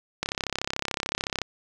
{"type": "click train", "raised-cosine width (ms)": 0.2, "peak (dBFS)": -9, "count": 41, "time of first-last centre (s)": [0.23, 1.417], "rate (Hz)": 33.7, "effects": []}